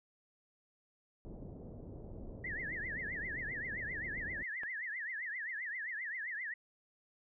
pink low-pass noise, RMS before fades -48 dBFS, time 1.25-4.43 s, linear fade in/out 0 ms, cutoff 570 Hz, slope 24 dB/octave
sine tone with vibrato, 1864.7 Hz, A#6, in tune, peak -38 dBFS, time 2.44-6.54 s, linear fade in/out 5 ms, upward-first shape triangle, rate 7.6 Hz, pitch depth 230 cents each way
click, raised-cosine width 0.5 ms, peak -32 dBFS, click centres 4.634 s
effects none

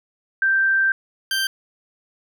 sine / 20% pulse tone pair in turn, 1568 / 1568 Hz, G6 / G6, 0 / 0 cents, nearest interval unison, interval 0 cents, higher neither, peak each -15 dBFS, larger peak neither, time 0.42-0.92 / 1.31-1.47 s, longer first, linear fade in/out 2 ms, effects none

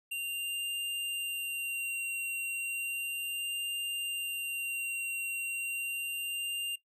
square tone with vibrato, 2773 Hz, F7, 13 cents flat, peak -33 dBFS, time 0.11-6.76 s, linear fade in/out 10 ms, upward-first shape sine, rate 0.34 Hz, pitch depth 14 cents each way, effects noise-tail reverb RT60 0.1 s tail -17 dB re dry

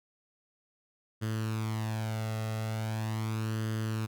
sawtooth tone with flanger, 110 Hz, A2, in tune, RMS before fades -33 dBFS, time 1.21-4.07 s, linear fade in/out 20 ms, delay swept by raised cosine 0.63 to 1.53 ms, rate 0.4 Hz, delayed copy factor +0.6, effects none

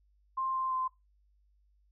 sine tone with pitch steps, 1053 / 1047 / 1036 Hz, C6 / C6 / C6, +11 / +1 / -17 cents, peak -30 dBFS, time 0.37-0.88 s, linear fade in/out 10 ms, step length 170 ms, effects noise-tail reverb RT60 0.2 s tail -19 dB re dry + added 50 Hz sine -65 dBFS peak until 1.91 s

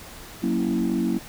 sine chord, F# dominant seventh, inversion none, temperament equal, 185 / 233.1 / 277.2 / 329.6 Hz, F#3 / A#3 / C#4 / E4, 0 / 0 / 0 / 0 cents, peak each -26 / -24 / -27 / -25 dBFS, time 0.42-1.19 s, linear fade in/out 20 ms, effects tanh soft clip ceiling -15 dBFS + pink hiss -42 dBFS RMS until 1.28 s

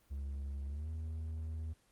triangle tone with pitch glide, 69.6 to 79.49 Hz, C#2 to D#2, +8 to +38 cents, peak -36 dBFS, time 0.1-1.74 s, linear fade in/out 20 ms, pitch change +230 cents, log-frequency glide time 0.68-0.89 s, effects pink hiss -70 dBFS RMS until 1.91 s + Opus 24 kbps

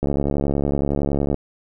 click train, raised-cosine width 2 ms, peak -8 dBFS, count 94, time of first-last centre 0.03-1.344 s, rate 70.8 Hz, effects none

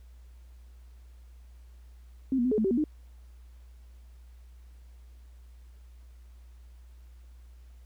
sine tone with pitch steps, 264.6 / 239.6 / 254.9 / 427.4 / 218.2 / 384.2 / 238.6 / 304.9 Hz, C4 / A#3 / C4 / G#4 / A3 / G4 / A#3 / D#4, +20 / +48 / -45 / +50 / -14 / -35 / +41 / -35 cents, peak -23 dBFS, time 2.32-2.84 s, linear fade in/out 2 ms, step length 65 ms, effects added 60 Hz sine -48 dBFS peak until 7.85 s + pink hiss -68 dBFS RMS until 7.85 s

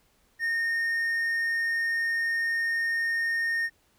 triangle tone, 1838 Hz, A#6, 25 cents flat, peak -23 dBFS, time 0.39-3.7 s, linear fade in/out 50 ms, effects pink hiss -66 dBFS RMS until 3.98 s

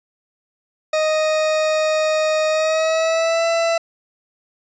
40% pulse tone with pitch glide, 622.3 to 667 Hz, D#5 to E5, 0 to +20 cents, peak -15 dBFS, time 0.93-3.78 s, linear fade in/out 5 ms, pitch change +120 cents, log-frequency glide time 2.49-3.46 s, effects resampled to 16000 Hz + 9-bit

